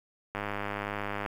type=click train; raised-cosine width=0.5 ms; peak=-18 dBFS; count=94; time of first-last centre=0.35-1.262 s; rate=102 Hz; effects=8-bit